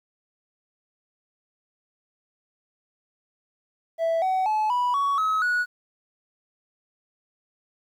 triangle tone with pitch steps, 659.3 / 753 / 860 / 982.1 / 1121.7 / 1281.1 / 1463.1 Hz, E5 / F#5 / A5 / B5 / C#6 / E6 / F#6, 0 / +30 / -40 / -10 / +20 / -50 / -20 cents, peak -18 dBFS, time 3.98-5.66 s, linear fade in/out 50 ms, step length 240 ms, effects tanh soft clip ceiling -15 dBFS + 10-bit

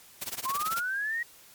white noise with tremolo, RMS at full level -33 dBFS, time 0.21-0.81 s, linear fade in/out 10 ms, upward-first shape sine, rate 18 Hz, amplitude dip 95%
sine linear sweep, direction up, 1023 to 1912 Hz, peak -28 dBFS, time 0.45-1.23 s, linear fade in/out 5 ms
effects white hiss -54 dBFS RMS until 1.54 s + MP3 96 kbps

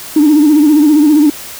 sine tone with vibrato, 299.9 Hz, D4, 36 cents sharp, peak -3 dBFS, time 0.16-1.3 s, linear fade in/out 5 ms, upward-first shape sine, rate 15 Hz, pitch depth 81 cents each way, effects tanh soft clip ceiling -1 dBFS + white hiss -28 dBFS RMS until 1.59 s

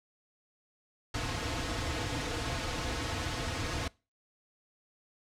pink noise with comb filter, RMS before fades -34 dBFS, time 1.14-3.88 s, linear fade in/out 5 ms, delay 5.1 ms, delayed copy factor -0.7, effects noise-tail reverb RT60 0.3 s tail -23 dB re dry + low-pass 6000 Hz 12 dB/octave

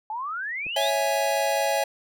sine exponential sweep, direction up, 837 to 3988 Hz, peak -28 dBFS, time 0.1-0.9 s, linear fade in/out 2 ms
clicks, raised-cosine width 2 ms, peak -36 / -30 dBFS, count 2, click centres 0.661 / 0.667 s
square chord, C# minor, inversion none, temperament equal, 554.4 / 659.3 / 830.6 Hz, C#5 / E5 / G#5, 0 / 0 / 0 cents, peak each -27 dBFS, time 0.76-1.84 s, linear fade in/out 5 ms
effects none

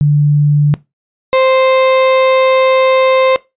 sine / 35% pulse tone pair in turn, 146.83 / 523.2 Hz, D3 / C5, 0 / 0 cents, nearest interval octave + minor seventh, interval 2200 cents, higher second, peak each -6 dBFS, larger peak neither, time 0.01-0.74 / 1.33-3.36 s, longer second, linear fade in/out 0 ms, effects noise-tail reverb RT60 0.2 s tail -19 dB re dry + resampled to 8000 Hz

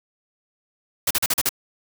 white noise bursts, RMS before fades -20 dBFS, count 6, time 1.07-1.492 s, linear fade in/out 5 ms, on 37 ms, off 40 ms, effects none

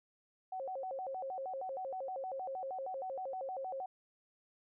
sine tone with vibrato, 635 Hz, D#5, 35 cents sharp, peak -38 dBFS, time 0.52-3.86 s, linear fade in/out 5 ms, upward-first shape square, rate 6.4 Hz, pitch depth 290 cents each way, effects none

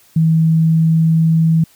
sine tone with pitch glide, 161.3 to 162.33 Hz, E3 to E3, -37 to -26 cents, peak -9 dBFS, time 0.16-1.64 s, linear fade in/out 5 ms, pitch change +11 cents, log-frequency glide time 0.4-1.37 s, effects white hiss -50 dBFS RMS until 1.75 s

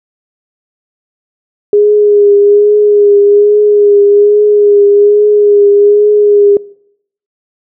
sine tone with vibrato, 411.9 Hz, G#4, 14 cents flat, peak -3 dBFS, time 1.73-6.57 s, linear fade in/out 2 ms, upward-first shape triangle, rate 1.2 Hz, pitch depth 32 cents each way, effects noise-tail reverb RT60 0.7 s tail -22 dB re dry

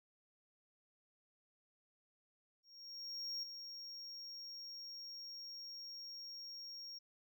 triangle tone with ADSR envelope, 5570 Hz, F8, 5 cents flat, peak -38 dBFS, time 2.63-6.99 s, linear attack 800 ms, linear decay 5 ms, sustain -8 dB, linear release 12 ms, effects none

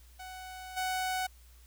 sawtooth tone with level steps, 745 Hz, F#5, 12 cents sharp, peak -39 / -27 dBFS, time 0.19-1.27 s, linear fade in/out 10 ms, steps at 0.76 s, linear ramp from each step 20 ms, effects added 60 Hz sine -54 dBFS peak until 1.66 s + white hiss -63 dBFS RMS until 1.66 s

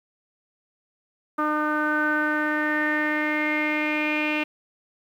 sawtooth tone with low-pass filter sweep, 302.8 Hz, D#4, 47 cents flat, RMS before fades -24 dBFS, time 1.38-4.44 s, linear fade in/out 10 ms, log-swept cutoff 1300 to 2600 Hz, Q 8.2, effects 9-bit

